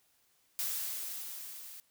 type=noise with level ramp; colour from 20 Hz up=blue; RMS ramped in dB=-34 to -49 dBFS; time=0.59-1.8 s; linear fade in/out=0 ms; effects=white hiss -71 dBFS RMS until 1.9 s